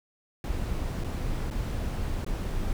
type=noise with dropouts; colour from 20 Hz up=brown; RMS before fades=-30 dBFS; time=0.44-2.73 s; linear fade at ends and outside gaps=1 ms; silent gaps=1.038-1.044 / 1.502-1.51 / 2.247-2.264 s; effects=none